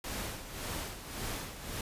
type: noise with tremolo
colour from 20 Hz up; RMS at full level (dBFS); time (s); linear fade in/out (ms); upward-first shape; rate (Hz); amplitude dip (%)
pink; -37; 0.04-1.81; 2; sine; 1.8; 65
effects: resampled to 32000 Hz